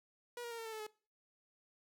sawtooth tone with pitch steps, 482.2 / 472.5 / 463.1 / 453.8 / 444.7 / 435.8 / 427.1 Hz, B4 / A#4 / A#4 / A#4 / A4 / A4 / G#4, -41 / +23 / -11 / -47 / +18 / -17 / +48 cents, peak -39 dBFS, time 0.37-0.867 s, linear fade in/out 2 ms, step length 71 ms, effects noise-tail reverb RT60 0.4 s tail -22 dB re dry

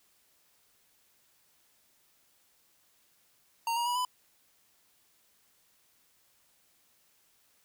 square tone with pitch steps, 924 / 948.3 / 973.3 / 998.9 Hz, A#5 / A#5 / B5 / B5, -16 / +29 / -26 / +19 cents, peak -29 dBFS, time 3.67-4.05 s, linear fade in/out 2 ms, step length 95 ms, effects white hiss -68 dBFS RMS until 7.64 s

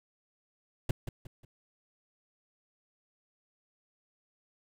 brown noise with echo, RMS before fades -25 dBFS, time 0.89-0.91 s, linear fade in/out 5 ms, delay 180 ms, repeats 3, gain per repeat -9 dB, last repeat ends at 1.45 s, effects none

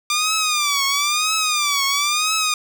10% pulse tone with vibrato, 1192 Hz, D6, 25 cents sharp, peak -9 dBFS, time 0.1-2.54 s, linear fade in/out 2 ms, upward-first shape triangle, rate 1 Hz, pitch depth 150 cents each way, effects none

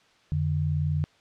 sine tone pair together, 89.1 / 149.2 Hz, F2 / D3, +35 / +28 cents, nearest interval major sixth, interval 893 cents, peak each -27 / -25 dBFS, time 0.32-1.04 s, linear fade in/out 0 ms, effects white hiss -60 dBFS RMS until 1.2 s + low-pass 4000 Hz 12 dB/octave

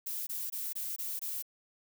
violet noise bursts, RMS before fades -37 dBFS, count 6, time 0.06-1.425 s, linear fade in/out 10 ms, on 210 ms, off 21 ms, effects none

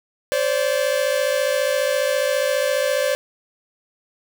45% pulse tone pair together, 523.3 / 578 Hz, C5 / D5, 0 / -28 cents, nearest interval major second, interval 172 cents, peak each -21 dBFS, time 0.32-3.15 s, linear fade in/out 0 ms, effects none

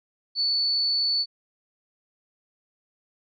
sine tone, 4464 Hz, C#8, 11 cents sharp, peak -21 dBFS, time 0.35-1.26 s, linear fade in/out 50 ms, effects none

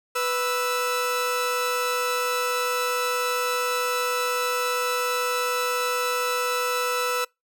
sawtooth tone pair together, 493.9 / 1318.5 Hz, B4 / E6, 0 / 0 cents, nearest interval octave + perfect fourth, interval 1700 cents, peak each -22 dBFS, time 0.15-7.25 s, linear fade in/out 10 ms, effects noise-tail reverb RT60 0.2 s tail -26 dB re dry

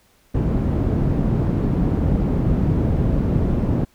white low-pass noise, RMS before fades -19 dBFS, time 0.34-3.85 s, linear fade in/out 10 ms, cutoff 200 Hz, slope 12 dB/octave, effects pink hiss -58 dBFS RMS until 3.94 s

